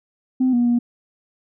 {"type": "tone with pitch steps", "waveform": "sine", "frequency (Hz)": [257.3, 241, 239.5], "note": ["C4", "B3", "A#3"], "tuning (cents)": [-29, -42, 47], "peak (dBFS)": -13, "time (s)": [0.4, 0.79], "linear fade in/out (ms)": 10, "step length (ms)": 130, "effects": ["tanh soft clip ceiling -11 dBFS"]}